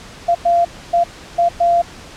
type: tone bursts at uneven times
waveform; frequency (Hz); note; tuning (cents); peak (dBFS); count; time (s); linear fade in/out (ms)
sine; 689; F5; -24; -10; 5; 0.28-0.35 / 0.45-0.65 / 0.93-1.04 / 1.38-1.49 / 1.6-1.82; 10
effects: pink hiss -37 dBFS RMS until 2.16 s + low-pass 7000 Hz 12 dB/octave